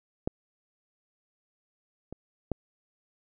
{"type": "clicks", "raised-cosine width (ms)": 2, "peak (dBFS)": [-14, -26, -15], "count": 3, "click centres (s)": [0.275, 2.126, 2.517], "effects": []}